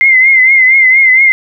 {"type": "tone with vibrato", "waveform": "sine", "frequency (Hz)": 2086, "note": "C7", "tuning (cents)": -6, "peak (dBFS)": -3, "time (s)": [0.01, 1.32], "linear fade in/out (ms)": 0, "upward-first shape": "triangle", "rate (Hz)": 4.3, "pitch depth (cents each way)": 71, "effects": []}